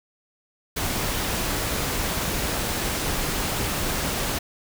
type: noise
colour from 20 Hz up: pink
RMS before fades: -26 dBFS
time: 0.76-4.39 s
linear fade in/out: 10 ms
effects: none